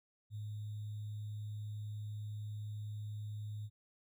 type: tone with sample-and-hold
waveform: sine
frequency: 105.5 Hz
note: G#2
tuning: 28 cents sharp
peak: -40 dBFS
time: 0.3-3.7 s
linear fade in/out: 50 ms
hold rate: 3675 Hz
effects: none